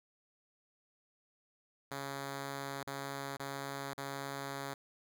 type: tone with dropouts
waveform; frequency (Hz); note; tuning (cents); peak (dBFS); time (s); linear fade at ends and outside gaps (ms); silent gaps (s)
5% pulse; 138.59; C#3; 0; -28; 1.91-4.74; 5; 2.832-2.872 / 3.369-3.396 / 3.935-3.978
effects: none